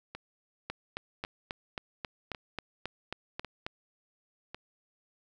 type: two click trains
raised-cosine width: 0.3 ms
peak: -19 / -24 dBFS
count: 12 / 5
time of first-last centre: 0.7-3.665 / 0.15-4.546 s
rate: 3.71 / 0.91 Hz
effects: none